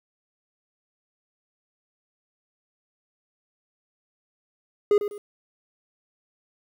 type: tone with echo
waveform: triangle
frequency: 412.6 Hz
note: G#4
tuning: 11 cents flat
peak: -13 dBFS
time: 4.91-4.98 s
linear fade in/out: 2 ms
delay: 100 ms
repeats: 2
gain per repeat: -10 dB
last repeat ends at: 5.18 s
effects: 9-bit